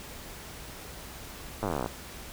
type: slowing click train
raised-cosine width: 1 ms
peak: -16 dBFS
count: 19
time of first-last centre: 1.63-1.861 s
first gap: 9 ms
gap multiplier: 1.04
effects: added 60 Hz sine -51 dBFS peak until 2.32 s + pink hiss -44 dBFS RMS until 2.32 s